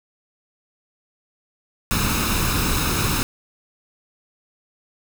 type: noise with comb filter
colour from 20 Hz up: pink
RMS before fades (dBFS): -21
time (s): 1.91-3.23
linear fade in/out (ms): 0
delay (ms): 0.77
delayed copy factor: +0.6
effects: none